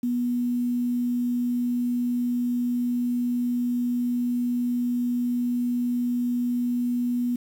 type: tone with quantisation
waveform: sine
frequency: 243.2 Hz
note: B3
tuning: 26 cents flat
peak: -22 dBFS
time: 0.03-7.36 s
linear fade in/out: 5 ms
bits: 8
effects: none